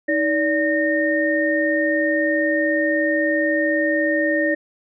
sine tone cluster, 314.2 / 578 / 1837 Hz, D#4 / D5 / A#6, +17 / -28 / -26 cents, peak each -21 dBFS, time 0.08-4.55 s, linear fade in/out 10 ms, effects none

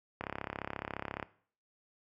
click train, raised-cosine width 0.5 ms, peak -21 dBFS, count 36, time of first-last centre 0.21-1.227 s, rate 34.4 Hz, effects noise-tail reverb RT60 0.5 s tail -18 dB re dry + high-pass 60 Hz 12 dB/octave

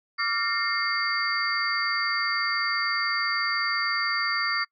sine tone cluster, 1162 / 1388 / 1822 / 2129 / 4636 Hz, D6 / F6 / A#6 / C7 / D8, -19 / -11 / -40 / +30 / -23 cents, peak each -30 dBFS, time 0.18-4.65 s, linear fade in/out 20 ms, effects noise-tail reverb RT60 0.1 s tail -26 dB re dry

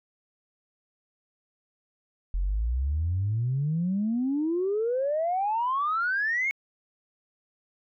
sine exponential sweep, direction up, 42.41 to 2217 Hz, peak -23 dBFS, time 2.34-6.51 s, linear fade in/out 0 ms, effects tanh soft clip ceiling -19 dBFS

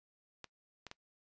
clicks, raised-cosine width 0.2 ms, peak -28 dBFS, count 3, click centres 0.443 / 0.867 / 0.914 s, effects noise-tail reverb RT60 0.1 s tail -22 dB re dry + resampled to 16000 Hz

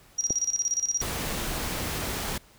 sine tone with tremolo, 5720 Hz, F8, 41 cents sharp, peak -22 dBFS, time 0.18-1.02 s, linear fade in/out 10 ms, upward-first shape square, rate 17 Hz, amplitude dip 80%
click, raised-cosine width 2 ms, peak -17 dBFS, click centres 0.306 s
pink noise, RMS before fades -31 dBFS, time 1.01-2.38 s, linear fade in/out 5 ms
effects pink hiss -56 dBFS RMS until 2.58 s

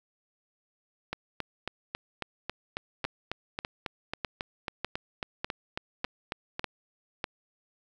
two click trains, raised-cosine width 0.3 ms, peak -14 / -16 dBFS, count 8 / 21, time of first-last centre 3.05-7.242 / 1.13-6.594 s, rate 1.67 / 3.66 Hz, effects 9-bit

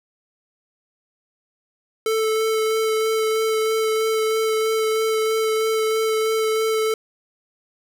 square tone with vibrato, 440 Hz, A4, in tune, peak -19 dBFS, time 2.06-6.94 s, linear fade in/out 2 ms, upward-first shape sine, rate 3.1 Hz, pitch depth 11 cents each way, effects none

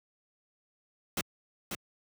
pink noise with echo, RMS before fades -31 dBFS, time 1.17-1.21 s, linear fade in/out 2 ms, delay 540 ms, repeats 1, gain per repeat -5 dB, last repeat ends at 1.75 s, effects high-pass 100 Hz 12 dB/octave

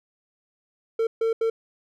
triangle tone bursts at uneven times, 452.1 Hz, A4, 47 cents sharp, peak -18 dBFS, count 3, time 0.99-1.07 / 1.21-1.33 / 1.41-1.5 s, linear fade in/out 5 ms, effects none

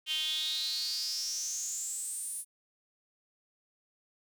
sawtooth tone with high-pass filter sweep, 311.1 Hz, D#4, in tune, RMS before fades -35 dBFS, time 0.06-2.45 s, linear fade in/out 50 ms, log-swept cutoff 3000 to 10000 Hz, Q 9.3, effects none

